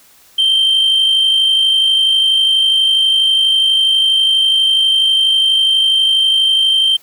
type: tone with amplitude modulation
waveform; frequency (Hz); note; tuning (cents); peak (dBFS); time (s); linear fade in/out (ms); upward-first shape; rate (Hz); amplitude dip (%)
sine; 3136; G7; 0; -5; 0.38-6.97; 10; sine; 52.2; 45
effects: tanh soft clip ceiling -7 dBFS + white hiss -47 dBFS RMS until 7.02 s